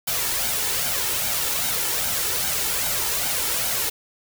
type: noise with flanger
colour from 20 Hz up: white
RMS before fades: -24 dBFS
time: 0.07-3.9 s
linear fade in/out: 10 ms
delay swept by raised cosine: 1.3 to 2.29 ms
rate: 2.5 Hz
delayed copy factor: +0.55
effects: none